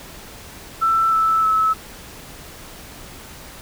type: tone with pitch steps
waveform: sine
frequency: 1331 / 1315 / 1299.1 Hz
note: E6 / E6 / E6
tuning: +16 / -5 / -26 cents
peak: -14 dBFS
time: 0.81-1.74 s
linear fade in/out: 20 ms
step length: 310 ms
effects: pink hiss -39 dBFS RMS until 3.61 s